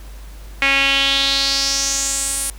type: tone with band-pass filter sweep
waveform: sawtooth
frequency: 274.5 Hz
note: C#4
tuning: 17 cents flat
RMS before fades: -18 dBFS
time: 0.62-2.5 s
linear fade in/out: 2 ms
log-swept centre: 2300 to 10000 Hz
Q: 4
effects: added 50 Hz sine -33 dBFS peak until 2.58 s + pink hiss -45 dBFS RMS until 2.58 s